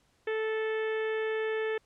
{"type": "harmonic tone", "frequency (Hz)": 438.5, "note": "A4", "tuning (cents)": -6, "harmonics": [1, 2, 3, 4, 5, 6, 7, 8], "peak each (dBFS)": [-29, -44, -45, -38, -44, -48, -51, -54], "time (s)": [0.27, 1.78], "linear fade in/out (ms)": 5, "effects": ["pink hiss -69 dBFS RMS until 1.85 s", "low-pass 9000 Hz 12 dB/octave"]}